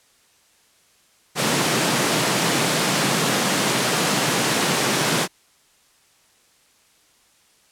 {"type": "high-pass noise", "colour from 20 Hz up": "pink", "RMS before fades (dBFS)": -20, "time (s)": [1.35, 5.28], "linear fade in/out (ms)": 50, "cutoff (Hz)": 130, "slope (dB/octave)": 48, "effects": ["white hiss -58 dBFS RMS until 7.71 s", "low-pass 10000 Hz 12 dB/octave"]}